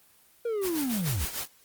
triangle linear sweep, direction down, 480.7 to 55.7 Hz, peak -25 dBFS, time 0.45-1.25 s, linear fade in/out 5 ms
white noise with tremolo, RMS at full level -32 dBFS, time 0.61-1.48 s, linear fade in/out 50 ms, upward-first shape sine, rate 6.7 Hz, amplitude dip 65%
effects white hiss -60 dBFS RMS until 1.64 s + Opus 24 kbps

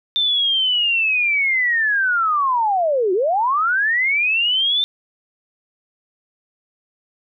sine linear two-way sweep, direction down then up, 3590 to 351.3 to 3590 Hz, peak -15 dBFS, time 0.16-4.84 s, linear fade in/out 0 ms, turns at 3.13 s, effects none

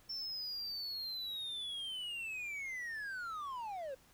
triangle linear sweep, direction down, 5410 to 509 Hz, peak -38 dBFS, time 0.09-3.95 s, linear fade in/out 10 ms, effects pink hiss -65 dBFS RMS until 4.13 s

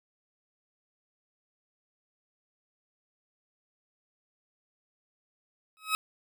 20% pulse tone with exponential growth, 1277 Hz, D#6, 45 cents sharp, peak -17 dBFS, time 5.77-5.95 s, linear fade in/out 0 ms, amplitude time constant 37 ms, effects none

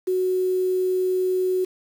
sine tone with quantisation, 370 Hz, F#4, in tune, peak -19 dBFS, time 0.07-1.65 s, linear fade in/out 10 ms, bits 7, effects none

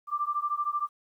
sine beating tone pair, 1174.7 / 1187.7 Hz, D6 / D6, 0 / +19 cents, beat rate 13 Hz, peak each -30 dBFS, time 0.07-0.89 s, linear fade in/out 50 ms, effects 11-bit

